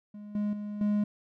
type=tone with level steps; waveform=triangle; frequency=207.7 Hz; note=G#3; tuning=in tune; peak=-39 / -25 / -32 / -22 dBFS; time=0.14-1.04 s; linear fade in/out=5 ms; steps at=0.35 / 0.53 / 0.81 s; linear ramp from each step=2 ms; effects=none